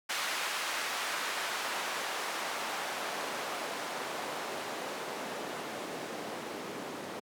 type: noise with band-pass filter sweep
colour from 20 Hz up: white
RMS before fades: -37 dBFS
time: 0.09-7.2 s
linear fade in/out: 10 ms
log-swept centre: 1500 to 290 Hz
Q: 0.74
effects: high-pass 150 Hz 12 dB/octave